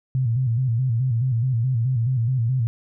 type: tone with vibrato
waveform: sine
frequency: 122.2 Hz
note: B2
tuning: 18 cents flat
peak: -18 dBFS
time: 0.15-2.67 s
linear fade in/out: 0 ms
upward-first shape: square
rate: 4.7 Hz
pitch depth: 110 cents each way
effects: none